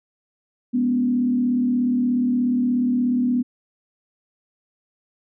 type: tone with frequency modulation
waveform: sine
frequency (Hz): 246.6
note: B3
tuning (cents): -2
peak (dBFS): -17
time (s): 0.73-3.43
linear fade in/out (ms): 20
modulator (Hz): 36.8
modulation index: 0.55
effects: none